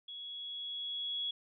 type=tone with level ramp; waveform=sine; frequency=3350 Hz; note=G#7; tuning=14 cents sharp; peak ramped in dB=-43 to -33 dBFS; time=0.08-1.31 s; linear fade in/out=5 ms; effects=none